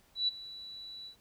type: tone with ADSR envelope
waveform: sine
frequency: 3945 Hz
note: B7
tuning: 3 cents flat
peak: -25 dBFS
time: 0.15-1.16 s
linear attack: 130 ms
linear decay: 17 ms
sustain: -18 dB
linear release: 95 ms
effects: pink hiss -66 dBFS RMS until 1.2 s